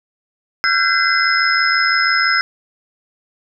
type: tone cluster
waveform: sine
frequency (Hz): 1360 / 1509 / 1595 / 2045 / 5140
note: F6 / F#6 / G6 / C7 / E8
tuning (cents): -46 / +34 / +30 / -40 / -45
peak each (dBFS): -19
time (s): 0.64-2.41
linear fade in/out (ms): 0
effects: none